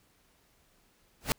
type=noise with exponential growth; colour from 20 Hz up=pink; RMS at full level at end=-22 dBFS; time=1.21-1.32 s; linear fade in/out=0 ms; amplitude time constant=22 ms; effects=pink hiss -67 dBFS RMS until 1.38 s